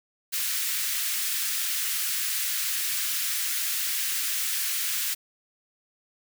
white high-pass noise, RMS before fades -28 dBFS, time 0.32-5.15 s, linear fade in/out 20 ms, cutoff 1500 Hz, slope 24 dB/octave, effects none

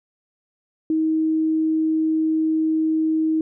sine tone, 316.7 Hz, D#4, 31 cents sharp, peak -17 dBFS, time 0.9-3.41 s, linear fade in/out 2 ms, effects none

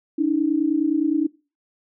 sine tone pair together, 288.8 / 318.5 Hz, D4 / D#4, -29 / +41 cents, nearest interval major second, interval 170 cents, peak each -20 dBFS, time 0.18-1.27 s, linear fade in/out 10 ms, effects noise-tail reverb RT60 0.3 s tail -20 dB re dry

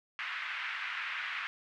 white band-pass noise, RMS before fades -38 dBFS, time 0.19-1.47 s, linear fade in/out 0 ms, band 1300 to 2400 Hz, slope 24 dB/octave, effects none

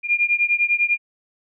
sine beating tone pair, 2407 / 2417 Hz, D7 / D7, +42 / +49 cents, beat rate 10 Hz, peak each -19 / -20 dBFS, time 0.03-0.98 s, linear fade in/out 50 ms, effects none

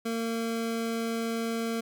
25% pulse tone, 228.4 Hz, A#3, 35 cents flat, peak -25 dBFS, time 0.05-1.81 s, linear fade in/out 10 ms, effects none

